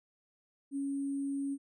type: tone with sample-and-hold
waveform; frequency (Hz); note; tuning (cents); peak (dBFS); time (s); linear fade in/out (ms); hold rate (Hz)
sine; 277.8; C#4; +4; -32; 0.71-1.58; 50; 8820
effects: resampled to 22050 Hz